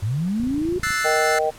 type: linear sweep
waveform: sine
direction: up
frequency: 92.5 to 372.4 Hz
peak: -20 dBFS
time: 0.02-0.79 s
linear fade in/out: 10 ms
type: click train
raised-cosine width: 5 ms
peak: -21 dBFS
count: 15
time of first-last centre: 0.4-0.905 s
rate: 27.7 Hz
type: chord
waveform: 45% pulse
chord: F# half-diminished seventh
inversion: third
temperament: equal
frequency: 1318.5 / 1480 / 1760 / 2093 Hz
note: E6 / F#6 / A6 / C7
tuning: 0 / 0 / 0 / 0 cents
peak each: -26 dBFS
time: 0.83-1.39 s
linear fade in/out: 5 ms
type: harmonic tone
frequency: 155.56 Hz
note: D#3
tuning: in tune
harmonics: 3 / 4 / 5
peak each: -23 / -22 / -23 dBFS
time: 1.04-1.51 s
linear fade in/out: 20 ms
effects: pink hiss -44 dBFS RMS until 1.58 s + low-pass 12000 Hz 12 dB/octave